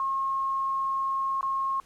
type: tone with dropouts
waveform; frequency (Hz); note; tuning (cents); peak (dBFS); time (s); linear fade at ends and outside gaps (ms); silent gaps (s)
sine; 1079; C#6; -47; -25; 0-1.8; 1; 1.41-1.429
effects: pink hiss -59 dBFS RMS until 1.85 s + low-pass 11000 Hz 12 dB/octave